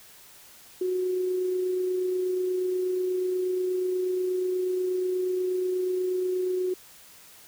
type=tone with amplitude modulation; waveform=sine; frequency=367.1 Hz; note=F#4; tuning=14 cents flat; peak=-23 dBFS; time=0.81-6.74 s; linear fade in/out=5 ms; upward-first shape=sine; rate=28.3 Hz; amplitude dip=25%; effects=white hiss -51 dBFS RMS until 7.47 s